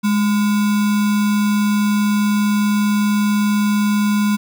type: tone with sample-and-hold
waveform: sine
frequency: 207.7 Hz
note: G#3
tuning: in tune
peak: -13 dBFS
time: 0.03-4.37 s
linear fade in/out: 20 ms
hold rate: 1225 Hz
effects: none